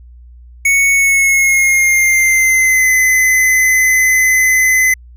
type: tone with pitch glide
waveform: square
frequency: 2217 to 2033 Hz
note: C#7 to B6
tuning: 0 to +50 cents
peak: -9 dBFS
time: 0.65-4.94 s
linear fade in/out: 5 ms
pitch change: -150 cents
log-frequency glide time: 0.92-2.91 s
effects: added 60 Hz sine -35 dBFS peak until 5.16 s